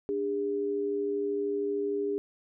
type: tone pair together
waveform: sine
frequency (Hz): 292.5 / 405.5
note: D4 / G#4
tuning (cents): -7 / -41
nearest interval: tritone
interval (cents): 566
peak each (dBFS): -35 / -28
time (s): 0.09-2.18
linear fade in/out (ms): 0
effects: none